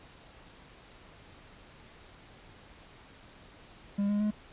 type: tone with pitch steps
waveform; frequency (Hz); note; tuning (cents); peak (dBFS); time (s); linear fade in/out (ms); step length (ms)
triangle; 201.5 / 206.1 / 210.8; G3 / G#3 / G#3; +48 / -13 / +26; -24; 3.98-4.31; 10; 110
effects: pink hiss -54 dBFS RMS until 4.52 s + resampled to 8000 Hz